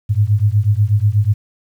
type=beating tone pair; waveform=sine; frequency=100.3 / 108.5 Hz; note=G2 / A2; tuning=+40 / -24 cents; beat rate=8.2 Hz; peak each=-14 / -14 dBFS; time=0.09-1.34 s; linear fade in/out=20 ms; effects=8-bit